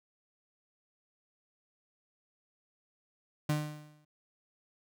35% pulse tone with exponential decay, 150.6 Hz, D3, 44 cents sharp, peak -24 dBFS, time 3.49-4.05 s, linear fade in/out 5 ms, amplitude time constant 120 ms, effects none

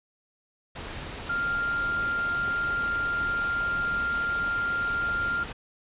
sine tone in noise, 1396.9 Hz, F6, in tune, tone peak -25 dBFS, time 1.29-5.44 s, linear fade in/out 10 ms, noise pink, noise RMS -37 dBFS, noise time 0.75-5.53 s, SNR +9 dB, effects resampled to 8000 Hz

